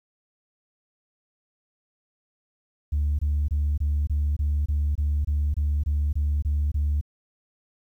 sine tone bursts, 73.42 Hz, D2, in tune, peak -19 dBFS, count 14, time 2.92-7.012 s, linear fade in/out 10 ms, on 270 ms, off 24 ms, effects tanh soft clip ceiling -18 dBFS + 10-bit

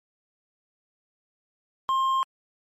sine tone with hard clipping, 1061 Hz, C6, 24 cents sharp, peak -22 dBFS, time 1.89-2.23 s, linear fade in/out 0 ms, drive 4 dB, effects MP3 64 kbps

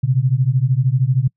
sine beating tone pair, 123.47 / 136.47 Hz, B2 / C#3, 0 / -27 cents, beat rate 13 Hz, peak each -16 dBFS, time 0.03-1.28 s, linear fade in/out 10 ms, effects noise-tail reverb RT60 0.1 s tail -26 dB re dry

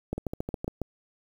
two click trains, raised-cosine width 2 ms, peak -16 / -19 dBFS, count 6 / 4, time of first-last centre 0.13-0.817 / 0.18-0.644 s, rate 7.28 / 6.46 Hz, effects 8-bit

